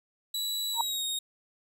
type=tone with pitch glide; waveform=sawtooth; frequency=3929 to 3730 Hz; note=B7 to A#7; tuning=-10 to 0 cents; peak=-27 dBFS; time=0.34-1.19 s; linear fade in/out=5 ms; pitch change=-90 cents; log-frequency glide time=0.71-1.04 s
type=tone with exponential growth; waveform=sine; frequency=930 Hz; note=A#5; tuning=4 cents flat; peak=-20 dBFS; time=0.73-0.81 s; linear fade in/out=2 ms; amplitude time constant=17 ms
effects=none